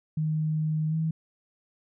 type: tone with pitch glide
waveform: sine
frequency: 155.56 to 160.03 Hz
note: D#3 to D#3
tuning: 0 to +49 cents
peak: -24 dBFS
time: 0.17-1.11 s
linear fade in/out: 5 ms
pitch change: +49 cents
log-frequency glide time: 0.89-0.95 s
effects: none